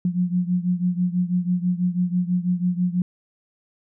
sine beating tone pair, 177.1 / 183.2 Hz, F3 / F#3, +24 / -17 cents, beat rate 6.1 Hz, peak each -21 / -24 dBFS, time 0.05-3.02 s, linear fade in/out 2 ms, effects none

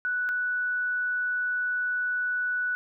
sine tone pair in turn, 1480 / 1480 Hz, F#6 / F#6, 0 / 0 cents, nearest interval unison, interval 0 cents, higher neither, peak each -25 dBFS, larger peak neither, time 0.05-0.29 / 0.29-2.75 s, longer second, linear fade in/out 0 ms, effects none

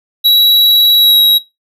square tone with pitch glide, 3893 to 3848 Hz, B7 to B7, -26 to -46 cents, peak -5 dBFS, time 0.24-1.39 s, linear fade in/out 20 ms, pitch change -20 cents, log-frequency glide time 0.95-1.2 s, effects noise-tail reverb RT60 0.2 s tail -18 dB re dry

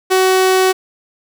sawtooth tone, 375 Hz, F#4, 23 cents sharp, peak -6 dBFS, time 0.1-0.73 s, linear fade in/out 20 ms, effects none

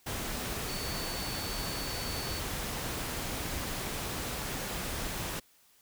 sine tone in noise, 4474 Hz, C#8, 15 cents sharp, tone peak -41 dBFS, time 0.68-2.4 s, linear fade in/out 10 ms, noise pink, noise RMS -36 dBFS, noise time 0.06-5.4 s, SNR -8 dB, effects white hiss -64 dBFS RMS until 5.81 s

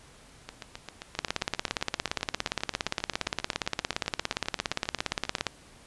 two click trains, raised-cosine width 0.2 ms, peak -9 / -20 dBFS, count 75 / 38, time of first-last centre 1.19-5.467 / 0.49-5.384 s, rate 17.3 / 7.56 Hz, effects pink hiss -54 dBFS RMS until 5.86 s + resampled to 24000 Hz

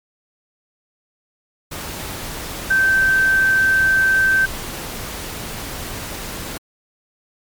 sine tone in noise, 1553 Hz, G6, 17 cents flat, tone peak -12 dBFS, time 2.7-4.46 s, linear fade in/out 10 ms, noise pink, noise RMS -29 dBFS, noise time 1.71-6.58 s, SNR +14 dB, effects MP3 96 kbps

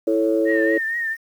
sine chord, A major, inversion second, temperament equal, 329.6 / 440 / 554.4 Hz, E4 / A4 / C#5, 0 / 0 / 0 cents, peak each -19 / -21 / -21 dBFS, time 0.07-0.78 s, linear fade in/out 5 ms
sine tone with vibrato, 1834 Hz, A#6, 29 cents flat, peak -21 dBFS, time 0.45-1.17 s, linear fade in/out 50 ms, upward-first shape triangle, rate 4.3 Hz, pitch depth 64 cents each way
effects tanh soft clip ceiling -6 dBFS + 8-bit

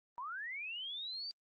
sine linear sweep, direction up, 932.3 to 4699 Hz, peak -40 dBFS, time 0.18-1.31 s, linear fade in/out 0 ms, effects Opus 32 kbps

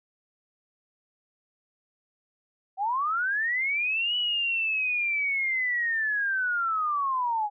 sine linear two-way sweep, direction up then down, 740 to 2960 to 814 Hz, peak -24 dBFS, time 2.77-7.5 s, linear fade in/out 50 ms, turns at 4.16 s, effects none

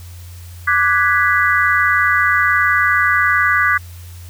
sine chord, G# half-diminished seventh, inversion second, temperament equal, 1174.7 / 1480 / 1661.2 / 1975.5 Hz, D6 / F#6 / G#6 / B6, 0 / 0 / 0 / 0 cents, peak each -17 dBFS, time 0.67-3.78 s, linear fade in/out 10 ms, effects added 87 Hz sine -32 dBFS peak until 4.29 s + white hiss -44 dBFS RMS until 4.29 s

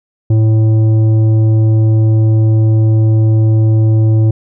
triangle tone with tanh clipping, 110 Hz, A2, in tune, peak -8 dBFS, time 0.3-4.31 s, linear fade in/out 5 ms, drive 13 dB, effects none

